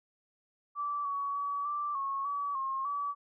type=tone with pitch steps; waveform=sine; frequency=1161 / 1126 / 1138 / 1172 / 1096 / 1142 / 1073 / 1146 Hz; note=D6 / C#6 / C#6 / D6 / C#6 / D6 / C6 / D6; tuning=-20 / +27 / +45 / -4 / -20 / -49 / +43 / -43 cents; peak=-31 dBFS; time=0.75-3.15 s; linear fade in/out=50 ms; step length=300 ms; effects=none